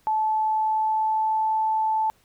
sine tone with pitch glide, 869 to 875.5 Hz, A5 to A5, -22 to -9 cents, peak -20 dBFS, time 0.07-2.1 s, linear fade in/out 0 ms, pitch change +13 cents, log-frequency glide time 0.45-1.5 s, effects pink hiss -62 dBFS RMS until 2.24 s

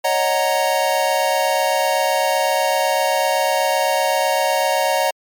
square chord, D# minor seventh, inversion third, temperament equal, 554.4 / 622.3 / 740 / 932.3 Hz, C#5 / D#5 / F#5 / A#5, 0 / 0 / 0 / 0 cents, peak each -22 dBFS, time 0.04-5.11 s, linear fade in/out 10 ms, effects MP3 96 kbps

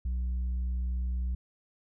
sine tone with tanh clipping, 61.74 Hz, B1, in tune, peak -29 dBFS, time 0.05-1.35 s, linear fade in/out 5 ms, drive 3 dB, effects none

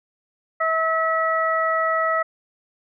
harmonic tone, 647 Hz, E5, 32 cents flat, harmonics 1 / 2 / 3, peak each -23 / -21 / -25 dBFS, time 0.6-2.23 s, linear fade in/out 10 ms, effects none

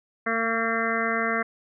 harmonic tone, 227.3 Hz, A#3, 43 cents flat, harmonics 1 / 2 / 3 / 5 / 6 / 7 / 8 / 9, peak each -31 / -31 / -31 / -31 / -31 / -31 / -31 / -31 dBFS, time 0.26-1.43 s, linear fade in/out 10 ms, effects none

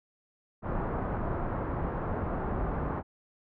pink low-pass noise, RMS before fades -32 dBFS, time 0.62-3.03 s, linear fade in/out 50 ms, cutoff 1300 Hz, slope 24 dB/octave, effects none

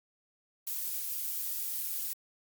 violet noise, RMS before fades -35 dBFS, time 0.67-2.13 s, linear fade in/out 0 ms, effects Opus 48 kbps

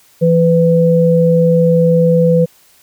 sine tone pair together, 167.24 / 500 Hz, E3 / B4, +25 / +21 cents, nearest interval octave + perfect fifth, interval 1896 cents, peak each -10 dBFS, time 0.21-2.46 s, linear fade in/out 20 ms, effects white hiss -49 dBFS RMS until 2.82 s

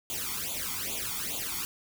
white noise with flanger, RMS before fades -34 dBFS, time 0.1-1.65 s, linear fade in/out 0 ms, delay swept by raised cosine 0.28 to 0.91 ms, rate 2.4 Hz, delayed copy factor +0.95, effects none

